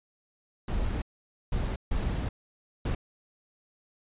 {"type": "noise bursts at uneven times", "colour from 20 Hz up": "brown", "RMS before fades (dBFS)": -29, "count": 4, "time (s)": [[0.68, 1.02], [1.52, 1.76], [1.91, 2.29], [2.85, 2.95]], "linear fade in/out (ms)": 5, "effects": ["resampled to 8000 Hz"]}